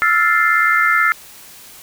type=chord; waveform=sine; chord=F major seventh; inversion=third; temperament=equal; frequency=1318.5 / 1396.9 / 1760 / 2093 Hz; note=E6 / F6 / A6 / C7; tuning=0 / 0 / 0 / 0 cents; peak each=-17 dBFS; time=0.02-1.12 s; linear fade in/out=0 ms; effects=white hiss -40 dBFS RMS until 1.82 s